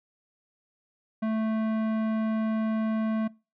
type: tone with tanh clipping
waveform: sine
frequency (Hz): 220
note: A3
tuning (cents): 0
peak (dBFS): -27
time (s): 1.22-3.28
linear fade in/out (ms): 10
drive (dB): 16
effects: noise-tail reverb RT60 0.3 s tail -23 dB re dry